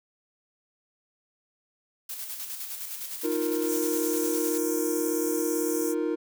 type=noise with tremolo; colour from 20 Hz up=blue; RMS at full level=-35 dBFS; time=2.09-4.58 s; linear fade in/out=5 ms; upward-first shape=square; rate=9.8 Hz; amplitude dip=40%
type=chord; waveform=triangle; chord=Eb suspended second; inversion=none; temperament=equal; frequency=311.1 / 349.2 / 466.2 Hz; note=Eb4 / F4 / Bb4; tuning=0 / 0 / 0 cents; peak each=-27 / -28 / -28 dBFS; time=3.23-6.16 s; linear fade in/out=20 ms
type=high-pass noise; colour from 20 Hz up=pink; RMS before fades=-35 dBFS; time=3.65-5.95 s; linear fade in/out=50 ms; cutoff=5600 Hz; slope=96 dB/octave
effects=none